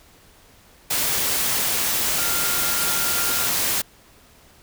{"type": "tone in noise", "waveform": "sine", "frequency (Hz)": 1396.9, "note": "F6", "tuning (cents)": 0, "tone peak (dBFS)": -30, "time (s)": [2.18, 3.47], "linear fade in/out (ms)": 10, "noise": "white", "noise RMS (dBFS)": -22, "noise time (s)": [0.9, 3.82], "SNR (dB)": -11, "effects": ["pink hiss -52 dBFS RMS until 4.62 s"]}